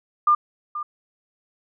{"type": "tone with echo", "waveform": "sine", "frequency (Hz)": 1200, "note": "D6", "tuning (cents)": 37, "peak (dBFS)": -13, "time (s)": [0.27, 0.35], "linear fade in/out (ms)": 5, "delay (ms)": 480, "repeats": 1, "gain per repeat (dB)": -13, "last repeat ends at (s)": 0.83, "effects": []}